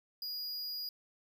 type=tone; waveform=square; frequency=4884 Hz; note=D#8; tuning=33 cents flat; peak=-38 dBFS; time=0.22-0.89 s; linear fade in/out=2 ms; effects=none